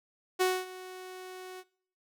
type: tone with ADSR envelope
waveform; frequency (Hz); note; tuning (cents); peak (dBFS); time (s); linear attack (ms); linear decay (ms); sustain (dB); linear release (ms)
sawtooth; 370; F#4; 0; -19; 0.39-1.64; 23; 240; -19; 49
effects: noise-tail reverb RT60 0.6 s tail -23 dB re dry